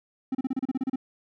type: tone bursts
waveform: triangle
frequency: 262.1 Hz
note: C4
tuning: 3 cents sharp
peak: -22 dBFS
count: 11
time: 0.32-0.959 s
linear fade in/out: 5 ms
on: 29 ms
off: 32 ms
effects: none